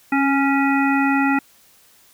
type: harmonic tone with a mistuned harmonic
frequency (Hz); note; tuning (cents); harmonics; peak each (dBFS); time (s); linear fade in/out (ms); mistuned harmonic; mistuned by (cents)
277.2; C#4; 0; 1 / 3 / 5 / 7 / 9; -17 / -22 / -24 / -25 / -27; 0.12-1.39; 5; 1; -17
effects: white hiss -53 dBFS RMS until 2.13 s